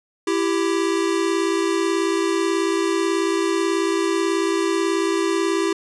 square tone pair together, 333.5 / 391.8 Hz, E4 / G4, +20 / -1 cents, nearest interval minor third, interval 279 cents, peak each -22 dBFS, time 0.27-5.73 s, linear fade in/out 5 ms, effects resampled to 22050 Hz

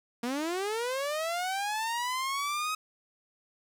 sawtooth linear sweep, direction up, 230.5 to 1272 Hz, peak -26 dBFS, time 0.23-2.75 s, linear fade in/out 5 ms, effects low-pass 12000 Hz 12 dB/octave + 9-bit

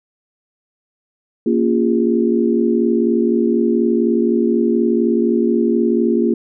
sine chord, Bb minor seventh, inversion none, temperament equal with one note detuned, 233.1 / 277.2 / 349.2 / 408.2 Hz, Bb3 / Db4 / F4 / Ab4, 0 / 0 / 0 / -30 cents, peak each -16 / -22 / -17 / -20 dBFS, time 1.46-6.34 s, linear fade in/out 5 ms, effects none

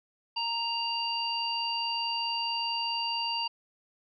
harmonic tone, 932.3 Hz, A#5, in tune, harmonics 1 / 3 / 5, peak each -33 / -33 / -33 dBFS, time 0.36-3.48 s, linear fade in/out 10 ms, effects none

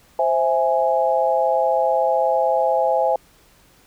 sine chord, C augmented, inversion none, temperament equal, 523.3 / 659.3 / 830.6 Hz, C5 / E5 / G#5, 0 / 0 / 0 cents, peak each -20 dBFS, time 0.19-3.16 s, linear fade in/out 2 ms, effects pink hiss -54 dBFS RMS until 3.86 s

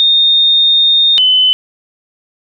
sine tone pair in turn, 3670 / 3027 Hz, A#7 / F#7, -28 / +39 cents, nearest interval minor third, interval 333 cents, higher first, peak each -6 dBFS, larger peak neither, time 0-1.18 / 1.18-1.53 s, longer first, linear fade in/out 0 ms, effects none

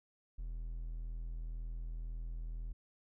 triangle tone, 40.98 Hz, E1, 9 cents flat, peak -37 dBFS, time 0.38-2.73 s, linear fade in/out 10 ms, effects none

